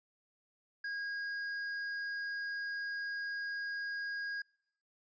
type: tone with tanh clipping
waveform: triangle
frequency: 1636 Hz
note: G#6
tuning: 26 cents flat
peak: -38 dBFS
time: 0.84-4.42 s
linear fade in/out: 5 ms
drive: 12 dB
effects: noise-tail reverb RT60 0.7 s tail -25 dB re dry + resampled to 16000 Hz